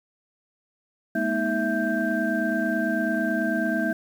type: tone cluster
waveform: sine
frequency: 211.2 / 240.3 / 317 / 661 / 1570 Hz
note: G#3 / B3 / D#4 / E5 / G6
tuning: +29 / -47 / +32 / +5 / +2 cents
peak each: -28 dBFS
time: 1.15-3.93 s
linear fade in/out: 5 ms
effects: tanh soft clip ceiling -11 dBFS + 8-bit